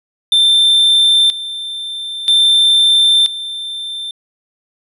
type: tone with tremolo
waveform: triangle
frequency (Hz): 3568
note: A7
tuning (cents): +23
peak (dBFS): -6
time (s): 0.32-4.11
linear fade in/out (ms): 2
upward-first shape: square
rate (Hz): 0.51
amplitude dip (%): 80
effects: resampled to 32000 Hz